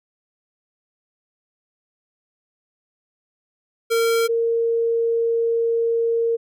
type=tone pair in turn; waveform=square / sine; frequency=459.4 / 461.5 Hz; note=A#4 / A#4; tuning=-25 / -17 cents; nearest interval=unison; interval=8 cents; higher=second; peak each=-17 dBFS; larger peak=neither; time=3.9-4.28 / 4.28-6.37 s; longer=second; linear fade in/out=20 ms; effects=none